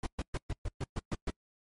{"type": "noise bursts", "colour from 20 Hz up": "brown", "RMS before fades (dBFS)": -33, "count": 9, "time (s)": [0.03, 1.305], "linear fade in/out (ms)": 5, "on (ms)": 35, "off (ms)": 120, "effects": ["noise-tail reverb RT60 0.1 s tail -26 dB re dry", "MP3 48 kbps"]}